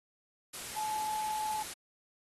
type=tone in noise; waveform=sine; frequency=860 Hz; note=A5; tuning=40 cents flat; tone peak=-33 dBFS; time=0.76-1.63 s; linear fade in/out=10 ms; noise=white; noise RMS=-42 dBFS; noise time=0.53-1.74 s; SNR=+6 dB; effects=AAC 32 kbps

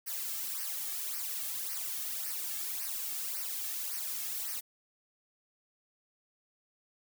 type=noise with flanger; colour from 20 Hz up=blue; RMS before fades=-37 dBFS; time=0.06-4.61 s; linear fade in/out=20 ms; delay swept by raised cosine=0.27 to 2.07 ms; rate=1.8 Hz; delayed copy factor=-0.75; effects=none

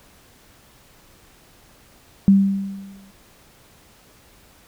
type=tone with exponential decay; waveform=sine; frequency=196 Hz; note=G3; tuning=in tune; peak=-7 dBFS; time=2.28-3.11 s; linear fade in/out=0 ms; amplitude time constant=180 ms; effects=pink hiss -52 dBFS RMS until 4.67 s

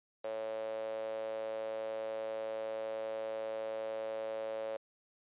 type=tone with high-pass filter; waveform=sawtooth; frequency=110.5 Hz; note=A2; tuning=8 cents sharp; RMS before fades=-39 dBFS; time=0.24-4.77 s; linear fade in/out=5 ms; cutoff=540 Hz; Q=9.4; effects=resampled to 8000 Hz

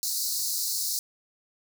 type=high-pass noise; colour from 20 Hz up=pink; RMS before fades=-29 dBFS; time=0.03-0.99 s; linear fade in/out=0 ms; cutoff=4100 Hz; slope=96 dB/octave; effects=none

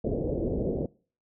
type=low-pass noise; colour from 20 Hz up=white; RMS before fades=-29 dBFS; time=0.04-0.86 s; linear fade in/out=5 ms; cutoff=560 Hz; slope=48 dB/octave; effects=noise-tail reverb RT60 0.4 s tail -22 dB re dry

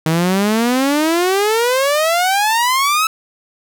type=exponential sweep; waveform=sawtooth; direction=up; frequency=156.4 to 1314 Hz; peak=-9 dBFS; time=0.06-3.07 s; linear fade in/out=2 ms; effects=none

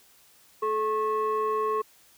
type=tone pair together; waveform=sine; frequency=432.2 / 1089.1 Hz; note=A4 / C#6; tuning=-31 / -31 cents; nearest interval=octave + major third; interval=1600 cents; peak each=-25 dBFS; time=0.62-1.82 s; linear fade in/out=10 ms; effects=tanh soft clip ceiling -20 dBFS + white hiss -58 dBFS RMS until 2.17 s

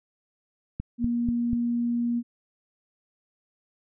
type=click train; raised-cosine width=5 ms; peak=-18 dBFS; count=4; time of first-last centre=0.8-1.532 s; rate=4.1 Hz
type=tone; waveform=sine; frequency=237.6 Hz; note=A#3; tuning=33 cents sharp; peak=-23 dBFS; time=0.98-2.23 s; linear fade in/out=50 ms
effects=none

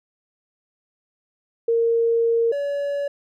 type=tone pair in turn; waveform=sine / triangle; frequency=461.9 / 569.1 Hz; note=A#4 / C#5; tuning=-16 / +45 cents; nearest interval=major third; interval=361 cents; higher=second; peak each=-16 / -20 dBFS; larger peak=first; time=1.68-2.52 / 2.52-3.08 s; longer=first; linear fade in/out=5 ms; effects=none

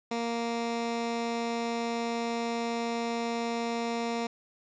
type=tone; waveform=15% pulse; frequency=233.1 Hz; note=A#3; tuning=in tune; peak=-23 dBFS; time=0.11-4.27 s; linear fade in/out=5 ms; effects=resampled to 16000 Hz + 9-bit

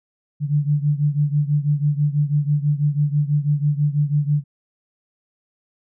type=beating tone pair; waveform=sine; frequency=145 / 151.1 Hz; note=D3 / D3; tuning=-22 / +50 cents; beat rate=6.1 Hz; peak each=-18 / -21 dBFS; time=0.4-4.44 s; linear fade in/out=50 ms; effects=none

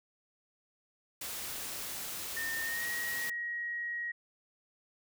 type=noise; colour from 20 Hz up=white; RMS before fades=-40 dBFS; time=1.21-3.3 s; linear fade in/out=5 ms
type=tone with pitch glide; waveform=sine; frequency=1820 to 1895.1 Hz; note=A#6 to A#6; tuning=-42 to +28 cents; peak=-34 dBFS; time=2.36-4.12 s; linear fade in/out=10 ms; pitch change=+70 cents; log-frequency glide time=2.63-2.86 s
effects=none

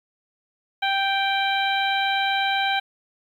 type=harmonic tone; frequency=784 Hz; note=G5; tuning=in tune; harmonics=1 / 2 / 3 / 4 / 5; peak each=-23 / -26 / -28 / -29 / -30 dBFS; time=0.82-2.8 s; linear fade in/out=10 ms; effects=9-bit

